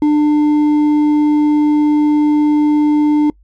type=tone with hard clipping; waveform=sine; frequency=298.6 Hz; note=D4; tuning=29 cents sharp; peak=-10 dBFS; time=0.02-3.3 s; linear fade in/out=2 ms; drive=4 dB; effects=noise-tail reverb RT60 0.1 s tail -25 dB re dry + added 50 Hz sine -45 dBFS peak until 3.43 s